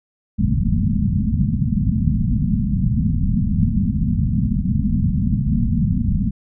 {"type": "low-pass noise", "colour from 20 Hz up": "white", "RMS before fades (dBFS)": -18, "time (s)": [0.38, 6.31], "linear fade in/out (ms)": 20, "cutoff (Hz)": 240, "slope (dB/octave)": 96, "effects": []}